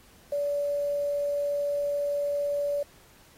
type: tone with quantisation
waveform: sine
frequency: 575 Hz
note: D5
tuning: 37 cents flat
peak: -25 dBFS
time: 0.32-2.83 s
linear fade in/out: 5 ms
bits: 8
effects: pink hiss -57 dBFS RMS until 3.37 s + AAC 48 kbps